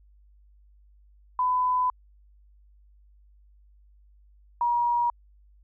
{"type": "tone pair in turn", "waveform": "sine", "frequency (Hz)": [1003, 954.8], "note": ["B5", "A#5"], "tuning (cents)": [26, 41], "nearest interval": "minor second", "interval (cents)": 85, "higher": "first", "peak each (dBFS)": -21, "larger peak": "neither", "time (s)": [[1.39, 1.9], [4.61, 5.1]], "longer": "first", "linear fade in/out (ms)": 2, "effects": ["added 50 Hz sine -54 dBFS peak until 5.63 s"]}